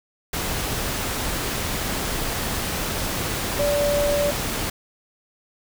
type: tone in noise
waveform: sine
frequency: 579 Hz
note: D5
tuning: 25 cents flat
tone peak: -19 dBFS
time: 3.59-4.31 s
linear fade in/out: 5 ms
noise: pink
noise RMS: -26 dBFS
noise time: 0.33-4.7 s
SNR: +4 dB
effects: none